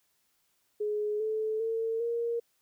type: tone with pitch steps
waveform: sine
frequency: 420.2 / 435.5 / 451.4 / 467.9 Hz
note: G#4 / A4 / A4 / A#4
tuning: +20 / -18 / +44 / +6 cents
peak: -28 dBFS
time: 0.8-2.4 s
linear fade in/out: 10 ms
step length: 400 ms
effects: white hiss -73 dBFS RMS until 2.61 s